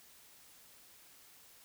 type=silence; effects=white hiss -60 dBFS RMS until 1.64 s